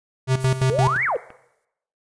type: tone with tremolo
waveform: square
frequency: 130.81 Hz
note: C3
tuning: in tune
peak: -16 dBFS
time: 0.27-0.98 s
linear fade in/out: 50 ms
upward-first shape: square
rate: 5.8 Hz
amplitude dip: 75%
type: noise with exponential decay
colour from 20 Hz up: violet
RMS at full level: -33 dBFS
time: 0.4-1.65 s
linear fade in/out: 5 ms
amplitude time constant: 270 ms
type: exponential two-way sweep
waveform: sine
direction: up then down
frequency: 415.3 to 2300 to 418.6 Hz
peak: -19 dBFS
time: 0.7-1.17 s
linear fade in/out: 5 ms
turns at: 1.04 s
type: clicks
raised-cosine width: 0.5 ms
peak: -25 dBFS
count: 3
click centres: 1.087 / 1.158 / 1.304 s
effects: noise-tail reverb RT60 0.8 s tail -17 dB re dry + resampled to 22050 Hz